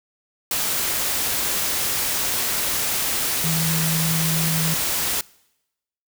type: tone in noise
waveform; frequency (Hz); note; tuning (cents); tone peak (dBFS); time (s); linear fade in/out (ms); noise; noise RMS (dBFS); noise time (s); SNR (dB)
sine; 161.5; E3; -35; -22; 3.44-4.74; 2; white; -23; 0.51-5.21; -2
effects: noise-tail reverb RT60 0.9 s tail -24 dB re dry